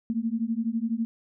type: beating tone pair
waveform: sine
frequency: 222.1 / 234.1 Hz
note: A3 / A#3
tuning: +16 / +8 cents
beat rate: 12 Hz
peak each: -28 dBFS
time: 0.1-1.05 s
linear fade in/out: 0 ms
effects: none